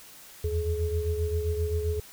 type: tone cluster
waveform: sine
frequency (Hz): 78.9 / 86.5 / 424.8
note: D#2 / F2 / G#4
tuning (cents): +25 / -16 / +39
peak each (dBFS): -28 / -32 / -30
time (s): 0.44-2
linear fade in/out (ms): 5
effects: white hiss -49 dBFS RMS until 2.12 s